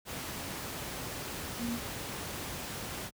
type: tone in noise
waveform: sine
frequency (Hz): 235.4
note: A#3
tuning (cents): +17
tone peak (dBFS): -32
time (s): 1.58-1.79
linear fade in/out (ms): 50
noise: pink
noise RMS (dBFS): -39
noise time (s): 0.05-3.11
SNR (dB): +4
effects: high-pass 60 Hz 12 dB/octave